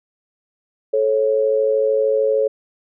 sine tone pair together, 435.2 / 548.3 Hz, A4 / C#5, -19 / -19 cents, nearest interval major third, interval 400 cents, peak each -17 dBFS, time 0.93-2.48 s, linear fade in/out 10 ms, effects none

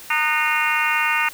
harmonic tone with a mistuned harmonic, 306.9 Hz, D#4, 24 cents flat, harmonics 3 / 4 / 5 / 6 / 7 / 8 / 9, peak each -25 / -25 / -25 / -25 / -25 / -25 / -25 dBFS, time 0.1-1.29 s, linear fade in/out 5 ms, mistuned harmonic 5, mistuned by -56 cents, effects white hiss -40 dBFS RMS until 1.33 s

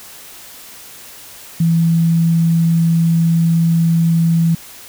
sine tone, 165.9 Hz, E3, 11 cents sharp, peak -10 dBFS, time 1.6-4.55 s, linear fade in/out 5 ms, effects white hiss -37 dBFS RMS until 4.88 s

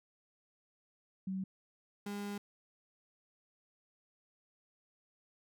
sine / 35% pulse tone pair in turn, 190 / 203.4 Hz, F#3 / G#3, +46 / -36 cents, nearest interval minor second, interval 118 cents, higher second, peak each -35 / -37 dBFS, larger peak first, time 1.27-1.44 / 2.06-2.38 s, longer second, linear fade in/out 5 ms, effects none

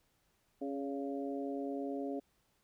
harmonic tone with a mistuned harmonic, 138.59 Hz, C#3, in tune, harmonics 2 / 3 / 4 / 5, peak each -38 / -42 / -44 / -46 dBFS, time 0.61-2.2 s, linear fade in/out 10 ms, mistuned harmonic 4, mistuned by +29 cents, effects pink hiss -75 dBFS RMS until 2.63 s

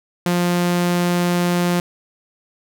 sawtooth tone, 175.8 Hz, F3, 12 cents sharp, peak -12 dBFS, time 0.26-1.8 s, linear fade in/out 2 ms, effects none

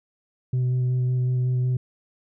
sine tone with vibrato, 126.2 Hz, B2, 38 cents sharp, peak -17 dBFS, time 0.53-1.77 s, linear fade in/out 5 ms, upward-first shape square, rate 5.4 Hz, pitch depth 9 cents each way, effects tanh soft clip ceiling -19 dBFS

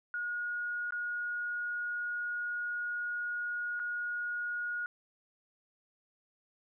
sine tone with dropouts, 1442 Hz, F#6, 45 cents flat, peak -33 dBFS, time 0.14-4.86 s, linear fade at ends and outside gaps 1 ms, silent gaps 0.907-0.923 / 3.794-3.799 s, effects none

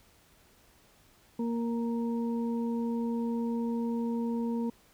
harmonic tone, 233.1 Hz, A#3, in tune, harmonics 1 / 2 / 4, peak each -29 / -37 / -43 dBFS, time 1.39-4.7 s, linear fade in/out 5 ms, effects pink hiss -62 dBFS RMS until 4.93 s

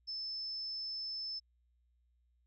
sine tone, 5260 Hz, E8, 5 cents flat, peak -38 dBFS, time 0.07-1.4 s, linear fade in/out 20 ms, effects added 60 Hz sine -70 dBFS peak until 2.46 s

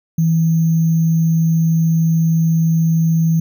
sine tone with sample-and-hold, 163.2 Hz, E3, 17 cents flat, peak -11 dBFS, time 0.18-3.4 s, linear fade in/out 5 ms, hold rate 6300 Hz, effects none

